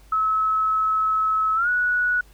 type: tone with pitch glide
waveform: sine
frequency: 1293 to 1468.2 Hz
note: E6 to F#6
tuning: -34 to -14 cents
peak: -18 dBFS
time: 0.12-2.21 s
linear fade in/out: 5 ms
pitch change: +220 cents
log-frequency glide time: 1.55-1.69 s
effects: added 50 Hz sine -48 dBFS peak until 2.33 s + pink hiss -56 dBFS RMS until 2.33 s